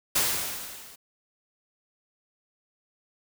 white noise with level ramp, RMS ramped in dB -22 to -49 dBFS, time 0.15-0.96 s, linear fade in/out 10 ms, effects none

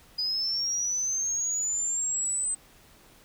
sine linear sweep, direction up, 4930 to 8200 Hz, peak -25 dBFS, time 0.18-2.55 s, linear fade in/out 10 ms, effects tanh soft clip ceiling -21 dBFS + pink hiss -56 dBFS RMS until 3.24 s

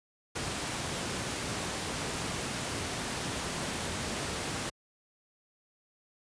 pink noise, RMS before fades -34 dBFS, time 0.35-4.7 s, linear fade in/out 10 ms, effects high-pass 80 Hz 12 dB/octave + resampled to 22050 Hz

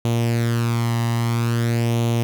sawtooth tone with flanger, 117.1 Hz, A#2, 8 cents sharp, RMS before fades -20 dBFS, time 0.05-2.23 s, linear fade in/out 0 ms, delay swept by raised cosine 0.3 to 1.03 ms, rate 0.5 Hz, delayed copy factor +0.6, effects none

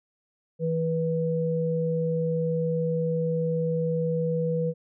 sine tone pair together, 162.9 / 489.4 Hz, E3 / B4, -20 / -16 cents, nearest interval octave + perfect fifth, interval 1904 cents, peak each -26 dBFS, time 0.59-4.74 s, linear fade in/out 50 ms, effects none

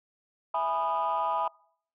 sine chord, E major seventh, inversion none, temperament equal with one note detuned, 659.3 / 830.6 / 987.8 / 1233.1 Hz, E5 / G#5 / B5 / D#6, 0 / 0 / 0 / -16 cents, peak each -32 / -30 / -28 / -32 dBFS, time 0.54-1.48 s, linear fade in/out 5 ms, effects noise-tail reverb RT60 0.6 s tail -25 dB re dry + tanh soft clip ceiling -20 dBFS

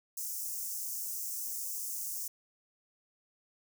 white high-pass noise, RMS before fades -38 dBFS, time 0.17-2.28 s, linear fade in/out 5 ms, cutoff 5600 Hz, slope 48 dB/octave, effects none

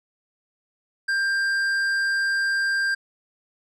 triangle tone with tanh clipping, 1589 Hz, G6, 23 cents sharp, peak -22 dBFS, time 1.08-2.95 s, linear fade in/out 10 ms, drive 13 dB, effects none

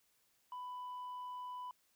sine tone, 995 Hz, B5, 13 cents sharp, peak -40 dBFS, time 0.52-1.71 s, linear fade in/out 2 ms, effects tanh soft clip ceiling -42 dBFS + white hiss -75 dBFS RMS until 1.95 s

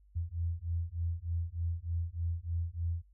sine beating tone pair, 83 / 86.3 Hz, E2 / F2, +12 / -20 cents, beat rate 3.3 Hz, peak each -35 / -35 dBFS, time 0.15-3.03 s, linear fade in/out 20 ms, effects added 50 Hz sine -59 dBFS peak until 3.13 s

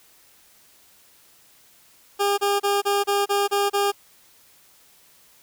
20% pulse tone bursts, 403.6 Hz, G#4, 49 cents flat, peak -14 dBFS, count 8, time 2.19-3.92 s, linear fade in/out 20 ms, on 190 ms, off 30 ms, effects white hiss -55 dBFS RMS until 5.42 s

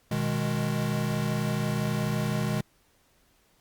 square chord, G# minor, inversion first, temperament equal, 123.47 / 155.56 / 207.7 Hz, B2 / D#3 / G#3, 0 / 0 / 0 cents, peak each -31 dBFS, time 0.11-2.61 s, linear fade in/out 5 ms, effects pink hiss -65 dBFS RMS until 3.6 s + Opus 48 kbps

